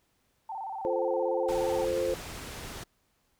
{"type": "tone with vibrato", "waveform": "sine", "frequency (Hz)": 830.6, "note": "G#5", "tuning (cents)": 0, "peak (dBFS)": -34, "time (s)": [0.49, 1.85], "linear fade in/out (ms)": 5, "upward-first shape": "square", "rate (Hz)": 17, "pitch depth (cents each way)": 120}
{"type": "chord", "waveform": "sine", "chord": "F major", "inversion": "none", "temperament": "equal", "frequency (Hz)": [349.2, 440, 523.3], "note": ["F4", "A4", "C5"], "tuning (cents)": [0, 0, 0], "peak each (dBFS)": [-33, -33, -28], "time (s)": [0.85, 2.14], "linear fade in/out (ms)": 0}
{"type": "low-pass noise", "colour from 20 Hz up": "pink", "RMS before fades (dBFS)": -41, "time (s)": [1.48, 2.84], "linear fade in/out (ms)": 10, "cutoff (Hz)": 11000, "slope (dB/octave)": 12}
{"effects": ["pink hiss -72 dBFS RMS until 3.39 s"]}